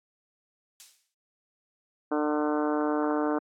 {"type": "noise with exponential decay", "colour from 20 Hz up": "violet", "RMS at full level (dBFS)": -33, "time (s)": [0.8, 1.14], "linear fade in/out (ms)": 0, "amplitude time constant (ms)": 73}
{"type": "harmonic tone", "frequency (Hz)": 150, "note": "D3", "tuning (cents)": 37, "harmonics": [2, 3, 4, 5, 6, 7, 8, 9, 10], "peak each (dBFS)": [-27, -31, -33, -35, -37, -38, -39, -40, -41], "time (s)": [2.11, 3.39], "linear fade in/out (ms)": 10}
{"effects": ["low-pass 6000 Hz 12 dB/octave", "AAC 64 kbps"]}